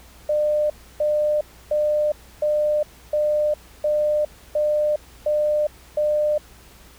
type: tone bursts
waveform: sine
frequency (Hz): 600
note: D5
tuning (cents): +37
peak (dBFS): -17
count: 9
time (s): 0.29-6.38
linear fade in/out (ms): 5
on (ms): 410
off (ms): 300
effects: added 60 Hz sine -49 dBFS peak until 6.98 s + pink hiss -49 dBFS RMS until 6.98 s